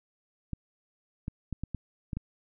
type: clicks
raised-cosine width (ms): 5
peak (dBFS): -21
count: 7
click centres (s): 0.533 / 1.281 / 1.527 / 1.636 / 1.747 / 2.132 / 2.17
effects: none